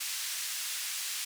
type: band-pass noise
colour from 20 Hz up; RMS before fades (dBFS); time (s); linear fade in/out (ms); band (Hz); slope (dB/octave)
white; -36; 0-1.25; 10; 1900 to 9400; 12
effects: none